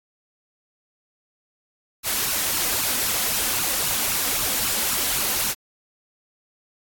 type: noise with flanger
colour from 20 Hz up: white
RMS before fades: -23 dBFS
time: 2.03-5.55 s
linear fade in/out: 50 ms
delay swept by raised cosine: 0.71 to 4.01 ms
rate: 3.8 Hz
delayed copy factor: +0.6
effects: AAC 64 kbps